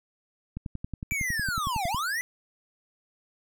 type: click train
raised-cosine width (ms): 5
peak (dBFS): -21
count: 16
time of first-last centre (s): 0.57-1.946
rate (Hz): 10.9
type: linear two-way sweep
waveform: square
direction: down then up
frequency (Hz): 2349 to 659.3 to 2025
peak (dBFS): -28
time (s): 1.11-2.21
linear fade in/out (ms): 0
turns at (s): 1.87
effects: none